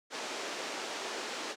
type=band-pass noise; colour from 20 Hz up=pink; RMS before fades=-39 dBFS; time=0.1-1.56 s; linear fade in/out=50 ms; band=310 to 7000 Hz; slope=24 dB/octave; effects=none